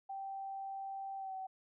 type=tone with pitch glide; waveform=sine; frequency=780 to 760.9 Hz; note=G5 to F#5; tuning=-9 to +48 cents; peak=-40 dBFS; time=0.09-1.47 s; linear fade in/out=10 ms; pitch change=-43 cents; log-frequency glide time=1.17-1.34 s; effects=none